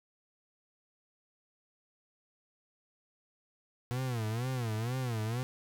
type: tone with vibrato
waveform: 40% pulse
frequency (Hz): 118.8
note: A#2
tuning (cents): +33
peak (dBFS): -31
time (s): 3.91-5.43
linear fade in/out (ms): 0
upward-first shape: sine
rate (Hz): 2.1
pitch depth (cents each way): 170
effects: none